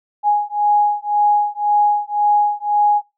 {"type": "beating tone pair", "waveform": "sine", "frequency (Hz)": [829, 830.9], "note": ["G#5", "G#5"], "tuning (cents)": [-3, 1], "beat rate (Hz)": 1.9, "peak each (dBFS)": [-16, -16], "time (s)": [0.23, 3.02], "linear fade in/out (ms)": 50, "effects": ["noise-tail reverb RT60 0.2 s tail -18 dB re dry"]}